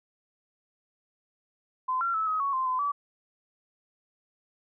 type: tone with pitch steps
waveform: sine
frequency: 1026 / 1370 / 1304 / 1267 / 1113 / 1043 / 1021 / 1149 Hz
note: C6 / F6 / E6 / D#6 / C#6 / C6 / C6 / D6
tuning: -34 / -34 / -19 / +31 / +7 / -6 / -43 / -38 cents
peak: -25 dBFS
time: 1.88-2.92 s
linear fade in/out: 10 ms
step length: 130 ms
effects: none